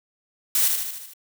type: noise with echo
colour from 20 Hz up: blue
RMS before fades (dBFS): -20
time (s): 0.55-0.68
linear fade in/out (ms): 2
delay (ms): 76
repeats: 6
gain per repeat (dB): -4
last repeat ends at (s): 1.136
effects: none